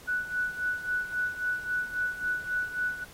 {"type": "tone with tremolo", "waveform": "sine", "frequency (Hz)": 1480, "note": "F#6", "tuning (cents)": 0, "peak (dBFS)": -25, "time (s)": [0.07, 3.05], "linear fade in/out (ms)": 20, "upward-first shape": "sine", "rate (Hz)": 3.7, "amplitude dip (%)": 75, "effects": ["pink hiss -51 dBFS RMS until 3.13 s", "AAC 48 kbps"]}